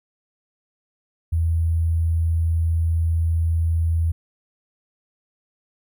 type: tone with sample-and-hold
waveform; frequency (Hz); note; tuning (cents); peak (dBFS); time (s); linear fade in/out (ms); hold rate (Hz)
sine; 82.41; E2; 0; -17; 1.32-4.12; 10; 11025
effects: none